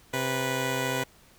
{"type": "tone pair together", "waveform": "10% pulse", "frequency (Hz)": [131.6, 492.1], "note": ["C3", "B4"], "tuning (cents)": [10, -6], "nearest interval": "octave + major seventh", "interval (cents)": 2284, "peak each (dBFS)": -21, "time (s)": [0.13, 1.04], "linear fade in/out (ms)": 10, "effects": ["pink hiss -57 dBFS RMS until 1.38 s"]}